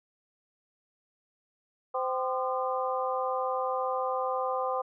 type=harmonic tone with a mistuned harmonic; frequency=258.2 Hz; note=C4; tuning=23 cents flat; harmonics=2 / 3 / 4 / 5; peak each=-31 / -33 / -34 / -35 dBFS; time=1.94-4.82 s; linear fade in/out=10 ms; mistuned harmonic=5; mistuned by=-110 cents; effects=none